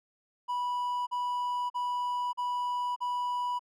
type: tone bursts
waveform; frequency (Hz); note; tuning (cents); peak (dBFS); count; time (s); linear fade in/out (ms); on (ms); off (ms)
triangle; 982; B5; -10; -27; 5; 0.48-3.594; 20; 590; 41
effects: none